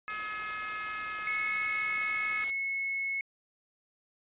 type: harmonic tone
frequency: 425.1 Hz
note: G#4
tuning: 40 cents sharp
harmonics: 3 / 4 / 5 / 6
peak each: -38 / -40 / -42 / -44 dBFS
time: 0.08-2.44 s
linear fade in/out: 0 ms
type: noise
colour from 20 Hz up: white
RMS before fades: -42 dBFS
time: 0.09-2.51 s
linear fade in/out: 10 ms
type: tone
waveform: sine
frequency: 2190 Hz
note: C#7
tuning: 22 cents flat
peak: -30 dBFS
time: 1.27-3.21 s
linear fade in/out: 2 ms
effects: resampled to 8000 Hz